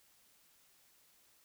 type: silence
effects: white hiss -68 dBFS RMS until 1.44 s